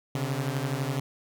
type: beating tone pair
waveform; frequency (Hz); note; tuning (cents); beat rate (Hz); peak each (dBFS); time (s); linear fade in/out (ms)
sawtooth; 130.81 / 142.81; C3 / D3; 0 / -48; 12; -26 / -27; 0.15-1; 2
effects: none